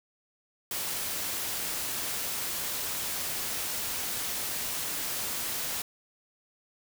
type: noise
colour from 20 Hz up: white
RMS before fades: -33 dBFS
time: 0.71-5.82 s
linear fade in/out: 2 ms
effects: none